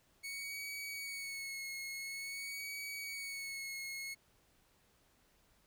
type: tone with vibrato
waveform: sawtooth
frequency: 2217 Hz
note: C#7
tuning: in tune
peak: -38 dBFS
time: 0.23-4.15 s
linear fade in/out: 20 ms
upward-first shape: sine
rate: 0.48 Hz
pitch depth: 38 cents each way
effects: pink hiss -71 dBFS RMS until 5.66 s